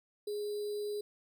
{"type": "tone with sample-and-hold", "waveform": "sine", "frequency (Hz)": 415.3, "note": "G#4", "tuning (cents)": 0, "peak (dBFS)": -34, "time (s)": [0.27, 1.01], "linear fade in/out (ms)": 5, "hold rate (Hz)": 4410, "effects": []}